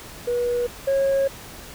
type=tone pair in turn; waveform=sine; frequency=484 / 546 Hz; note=B4 / C#5; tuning=-35 / -26 cents; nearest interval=major second; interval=209 cents; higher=second; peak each=-19 / -15 dBFS; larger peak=second; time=0.27-0.67 / 0.87-1.28 s; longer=second; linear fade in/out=10 ms; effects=tanh soft clip ceiling -16 dBFS + pink hiss -40 dBFS RMS until 1.74 s